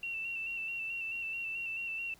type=tone with vibrato; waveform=sine; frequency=2700 Hz; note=E7; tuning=41 cents sharp; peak=-35 dBFS; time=0.03-2.14 s; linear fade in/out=2 ms; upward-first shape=square; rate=4.6 Hz; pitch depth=27 cents each way; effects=pink hiss -62 dBFS RMS until 2.19 s